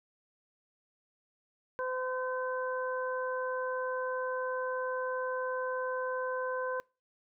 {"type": "harmonic tone", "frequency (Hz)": 511, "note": "C5", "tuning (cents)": -41, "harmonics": [1, 2, 3], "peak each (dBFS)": [-34, -37, -39], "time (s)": [1.79, 6.8], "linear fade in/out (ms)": 0, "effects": ["noise-tail reverb RT60 0.3 s tail -25 dB re dry"]}